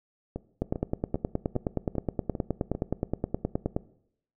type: two click trains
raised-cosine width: 2 ms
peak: -13 / -19 dBFS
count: 31 / 7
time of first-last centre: 0.62-3.765 / 0.36-2.75 s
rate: 9.54 / 2.51 Hz
effects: noise-tail reverb RT60 0.7 s tail -19 dB re dry